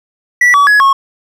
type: tone with pitch steps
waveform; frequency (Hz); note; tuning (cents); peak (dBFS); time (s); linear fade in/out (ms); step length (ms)
triangle; 1955 / 1140 / 1682 / 1093; B6 / C#6 / G#6 / C#6; -18 / +48 / +22 / -25; -3; 0.41-0.93; 5; 130
effects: none